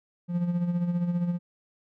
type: tone with tremolo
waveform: triangle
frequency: 174.61 Hz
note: F3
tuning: in tune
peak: -20 dBFS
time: 0.28-1.39 s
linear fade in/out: 50 ms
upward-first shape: sine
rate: 15 Hz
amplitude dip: 55%
effects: none